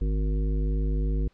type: harmonic tone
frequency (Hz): 51.5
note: G#1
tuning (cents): -14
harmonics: 1 / 3 / 5 / 7 / 9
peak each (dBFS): -23 / -33 / -37 / -40 / -42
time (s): 0.01-1.28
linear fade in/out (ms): 5
effects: pink hiss -65 dBFS RMS until 1.33 s + low-pass 4000 Hz 12 dB/octave